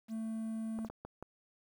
triangle tone, 222.5 Hz, A3, 20 cents sharp, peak -34 dBFS, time 0.08-0.89 s, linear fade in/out 50 ms
clicks, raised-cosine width 1 ms, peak -30 dBFS, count 5, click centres 0.789 / 0.848 / 0.9 / 1.05 / 1.226 s
effects 10-bit

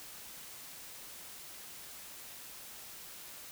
silence, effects white hiss -49 dBFS RMS until 3.51 s

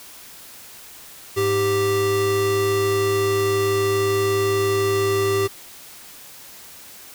square tone pair together, 103.83 / 392 Hz, G#2 / G4, 0 / 0 cents, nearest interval octave + major seventh, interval 2300 cents, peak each -27 / -19 dBFS, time 1.36-5.48 s, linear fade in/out 20 ms, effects white hiss -42 dBFS RMS until 7.14 s

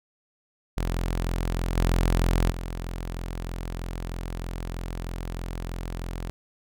sawtooth tone with level steps, 43.16 Hz, F1, 20 cents flat, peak -21 / -16 / -27 dBFS, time 0.77-6.3 s, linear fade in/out 0 ms, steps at 1.77 / 2.5 s, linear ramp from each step 5 ms, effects none

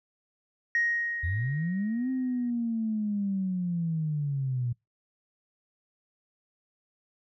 sine tone with exponential decay, 1875 Hz, A#6, 10 cents sharp, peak -21 dBFS, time 0.75-2.5 s, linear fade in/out 1 ms, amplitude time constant 380 ms
sine linear two-way sweep, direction up then down, 77.9 to 262.2 to 118.4 Hz, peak -26 dBFS, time 1.23-4.73 s, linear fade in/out 10 ms, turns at 2.1 s
effects noise-tail reverb RT60 0.2 s tail -26 dB re dry + tanh soft clip ceiling -18 dBFS

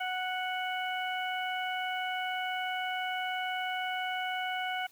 harmonic tone, 739 Hz, F#5, 2 cents flat, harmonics 1 / 2 / 3 / 4, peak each -34 / -37 / -39 / -40 dBFS, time 0-4.87 s, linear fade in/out 10 ms, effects white hiss -61 dBFS RMS until 4.91 s

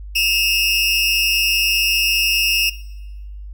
30% pulse tone pair together, 2601 / 2794 Hz, E7 / F7, -24 / 0 cents, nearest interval minor second, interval 124 cents, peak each -15 dBFS, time 0.15-2.7 s, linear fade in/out 10 ms, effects noise-tail reverb RT60 1.0 s tail -18 dB re dry + added 50 Hz sine -30 dBFS peak until 3.53 s

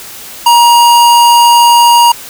square tone, 947 Hz, A#5, 27 cents sharp, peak -3 dBFS, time 0.46-2.12 s, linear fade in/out 5 ms, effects white hiss -28 dBFS RMS until 2.29 s

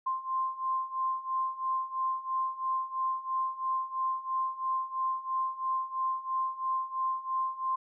sine beating tone pair, 1046.5 / 1049.5 Hz, C6 / C6, 0 / +5 cents, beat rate 3 Hz, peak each -34 / -31 dBFS, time 0.06-7.76 s, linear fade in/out 10 ms, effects none

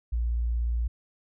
sine tone, 58.4 Hz, A#1, 4 cents sharp, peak -24 dBFS, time 0.12-0.88 s, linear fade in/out 10 ms, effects none

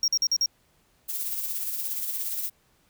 triangle tone bursts, 5588 Hz, F8, in tune, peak -19 dBFS, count 5, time 0.03-0.46 s, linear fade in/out 2 ms, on 50 ms, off 45 ms
violet noise with tremolo, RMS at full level -29 dBFS, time 1.08-2.5 s, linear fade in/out 20 ms, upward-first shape sine, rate 17 Hz, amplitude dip 40%
effects pink hiss -65 dBFS RMS until 2.89 s

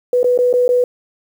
sine tone with dropouts, 493.9 Hz, B4, in tune, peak -10 dBFS, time 0.13-0.84 s, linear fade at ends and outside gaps 2 ms, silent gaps 0.231-0.243 / 0.377-0.388 / 0.529-0.538 / 0.68-0.69 s, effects 7-bit

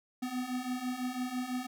square beating tone pair, 247.8 / 253.8 Hz, B3 / B3, +6 / +47 cents, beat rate 6 Hz, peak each -39 / -36 dBFS, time 0.22-1.67 s, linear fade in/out 10 ms, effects none

